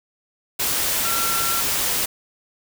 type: tone in noise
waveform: sine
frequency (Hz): 1360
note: F6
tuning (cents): -46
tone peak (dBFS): -26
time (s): 1.04-1.61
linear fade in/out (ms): 10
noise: white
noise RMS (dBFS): -22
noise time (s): 0.59-2.06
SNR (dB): -7
effects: none